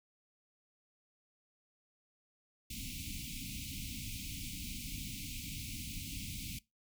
pink band-stop noise, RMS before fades -43 dBFS, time 2.7-6.59 s, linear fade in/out 5 ms, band 300 to 2200 Hz, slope 96 dB/octave, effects noise-tail reverb RT60 0.2 s tail -21 dB re dry

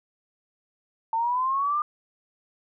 sine linear sweep, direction up, 891 to 1213 Hz, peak -22 dBFS, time 1.13-1.82 s, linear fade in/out 2 ms, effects none

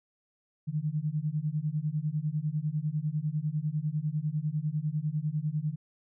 sine beating tone pair, 147.3 / 157.3 Hz, D3 / D#3, +6 / +19 cents, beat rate 10 Hz, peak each -31 dBFS, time 0.67-5.76 s, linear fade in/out 20 ms, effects none

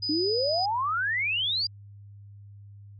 sine tone, 4978 Hz, D#8, in tune, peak -27 dBFS, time 0.02-0.66 s, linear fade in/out 10 ms
sine exponential sweep, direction up, 290 to 4881 Hz, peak -24 dBFS, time 0.09-1.67 s, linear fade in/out 5 ms
effects added 101 Hz sine -44 dBFS peak until 2.99 s + MP3 32 kbps

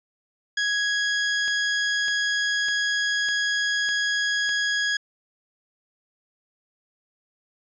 sawtooth tone, 1661.2 Hz, G#6, in tune, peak -18 dBFS, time 0.57-4.97 s, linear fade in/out 5 ms
click train, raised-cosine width 0.2 ms, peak -20 dBFS, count 6, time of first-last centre 1.48-4.492 s, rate 1.66 Hz
effects resampled to 16000 Hz

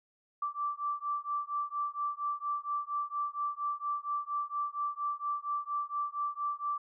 sine beating tone pair, 1166 / 1170.3 Hz, D6 / D6, -13 / -6 cents, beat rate 4.3 Hz, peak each -35 / -35 dBFS, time 0.42-6.78 s, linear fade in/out 5 ms, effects none

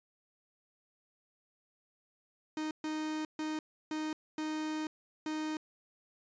45% pulse tone bursts at uneven times, 309.9 Hz, D#4, 7 cents flat, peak -34 dBFS, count 6, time 2.57-2.71 / 2.84-3.25 / 3.39-3.59 / 3.91-4.13 / 4.38-4.87 / 5.26-5.57 s, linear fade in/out 2 ms, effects resampled to 16000 Hz

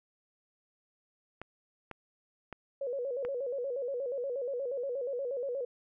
clicks, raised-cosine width 0.5 ms, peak -26 dBFS, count 4, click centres 1.416 / 1.913 / 2.527 / 3.25 s
sine tone with vibrato, 519 Hz, C5, 14 cents flat, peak -32 dBFS, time 2.81-5.65 s, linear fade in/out 5 ms, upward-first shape square, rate 8.4 Hz, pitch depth 110 cents each way
effects none

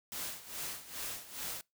white noise with tremolo, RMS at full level -39 dBFS, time 0.12-1.61 s, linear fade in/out 0 ms, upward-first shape sine, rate 2.4 Hz, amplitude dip 80%, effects noise-tail reverb RT60 0.2 s tail -24 dB re dry

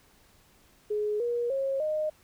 sine tone with pitch steps, 420.3 / 477.3 / 541.9 / 615.4 Hz, G#4 / A#4 / C#5 / D#5, +21 / +41 / -39 / -19 cents, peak -26 dBFS, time 0.9-2.1 s, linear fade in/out 10 ms, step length 300 ms, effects pink hiss -61 dBFS RMS until 2.23 s

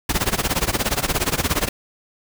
pink noise with tremolo, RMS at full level -18 dBFS, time 0.09-1.69 s, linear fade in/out 5 ms, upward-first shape sine, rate 17 Hz, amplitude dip 90%, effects none

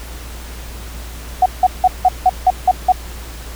sine tone bursts, 740 Hz, F#5, in tune, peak -6 dBFS, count 8, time 1.42-2.922 s, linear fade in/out 5 ms, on 39 ms, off 170 ms, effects added 58 Hz sine -29 dBFS peak until 3.55 s + pink hiss -35 dBFS RMS until 3.55 s

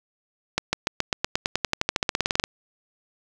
accelerating click train, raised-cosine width 0.2 ms, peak -4 dBFS, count 23, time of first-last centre 0.58-2.439 s, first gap 150 ms, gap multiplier 0.94, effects none

